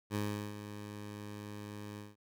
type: tone with ADSR envelope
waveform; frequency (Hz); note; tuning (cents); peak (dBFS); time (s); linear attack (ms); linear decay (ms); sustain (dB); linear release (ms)
15% pulse; 103.83; G#2; 0; -26; 0.1-2.16; 50; 380; -11; 180
effects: none